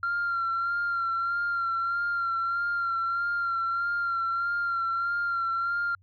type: tone with vibrato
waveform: sine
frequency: 1379 Hz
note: F6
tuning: 22 cents flat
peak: -24 dBFS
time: 0.03-5.95 s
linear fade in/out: 2 ms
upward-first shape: sine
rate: 1.6 Hz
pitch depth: 30 cents each way
effects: tanh soft clip ceiling -22 dBFS + added 94 Hz sine -57 dBFS peak until 6.02 s